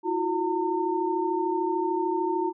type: tone cluster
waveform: sine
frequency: 330.6 / 364 / 909 Hz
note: E4 / F#4 / A#5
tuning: +5 / -28 / -44 cents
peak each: -29 / -27 / -28 dBFS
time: 0.03-2.53 s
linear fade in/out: 50 ms
effects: none